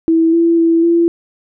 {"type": "tone with pitch steps", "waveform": "sine", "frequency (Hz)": [326.9, 335.3, 331.3, 338.5], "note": ["E4", "E4", "E4", "E4"], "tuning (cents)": [-14, 30, 9, 46], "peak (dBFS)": -8, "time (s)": [0.08, 1.08], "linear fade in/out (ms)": 0, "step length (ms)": 250, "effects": []}